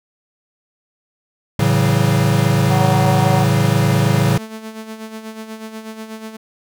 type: chord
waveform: square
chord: F# minor seventh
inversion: first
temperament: equal with one note detuned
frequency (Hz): 110 / 138.59 / 164.81 / 188.67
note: A2 / C#3 / E3 / F#3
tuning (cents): 0 / 0 / 0 / +34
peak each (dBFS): -18 / -17 / -21 / -21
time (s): 1.59-4.38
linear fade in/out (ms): 5
type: harmonic tone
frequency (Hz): 187.2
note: F#3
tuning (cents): +20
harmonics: 3 / 4 / 5 / 6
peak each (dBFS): -24 / -20 / -26 / -32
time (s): 2.7-3.45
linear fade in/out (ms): 20
type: tone with tremolo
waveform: sawtooth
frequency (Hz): 220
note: A3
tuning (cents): 0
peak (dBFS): -23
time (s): 3.91-6.37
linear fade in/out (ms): 10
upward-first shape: sine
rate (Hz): 8.2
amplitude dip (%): 60
effects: none